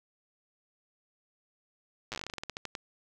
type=slowing click train; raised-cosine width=0.2 ms; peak=-19 dBFS; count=18; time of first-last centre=2.12-2.752 s; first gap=8 ms; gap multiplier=1.17; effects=none